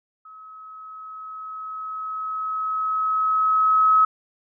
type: tone with level ramp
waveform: sine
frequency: 1282 Hz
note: E6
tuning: 49 cents flat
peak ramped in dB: -41 to -12 dBFS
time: 0.25-4.05 s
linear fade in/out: 5 ms
effects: none